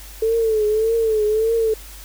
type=tone with vibrato; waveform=sine; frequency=440 Hz; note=A4; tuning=in tune; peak=-15 dBFS; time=0.22-1.74 s; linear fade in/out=5 ms; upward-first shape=triangle; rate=1.7 Hz; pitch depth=84 cents each way; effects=added 50 Hz sine -38 dBFS peak until 2.04 s + white hiss -41 dBFS RMS until 2.04 s